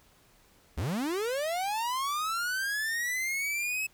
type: linear sweep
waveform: 45% pulse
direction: up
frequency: 60 to 2598 Hz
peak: -29 dBFS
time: 0.77-3.87 s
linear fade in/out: 10 ms
effects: pink hiss -62 dBFS RMS until 3.93 s